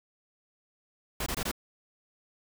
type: noise bursts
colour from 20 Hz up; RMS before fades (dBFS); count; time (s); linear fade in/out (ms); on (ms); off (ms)
pink; -32; 4; 1.2-1.515; 5; 63; 21
effects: none